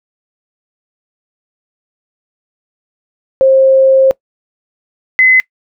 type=tone pair in turn; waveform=sine; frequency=532 / 2035 Hz; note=C5 / C7; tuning=+29 / -49 cents; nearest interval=octave + major seventh; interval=2322 cents; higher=second; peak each=-4 dBFS; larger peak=neither; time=3.41-4.11 / 5.19-5.4 s; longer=first; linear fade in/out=0 ms; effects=noise-tail reverb RT60 0.1 s tail -23 dB re dry